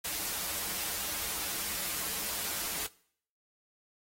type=noise with comb filter; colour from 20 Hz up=white; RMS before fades=-35 dBFS; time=0.04-2.87 s; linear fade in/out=10 ms; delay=7.9 ms; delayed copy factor=-0.6; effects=noise-tail reverb RT60 0.6 s tail -21 dB re dry + AAC 48 kbps